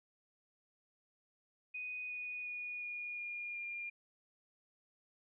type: tone with pitch steps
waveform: sine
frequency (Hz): 2489 / 2472 / 2455 / 2438 / 2421 / 2404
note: D#7 / D#7 / D#7 / D#7 / D#7 / D7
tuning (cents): 0 / -12 / -24 / -36 / -48 / +40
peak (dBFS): -40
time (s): 1.74-3.9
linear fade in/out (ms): 10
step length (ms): 360
effects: none